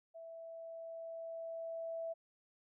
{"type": "tone with level ramp", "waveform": "sine", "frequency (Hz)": 659.3, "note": "E5", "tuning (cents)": 0, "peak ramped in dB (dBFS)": [-48, -38], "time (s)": [0.14, 2.14], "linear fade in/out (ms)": 20, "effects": []}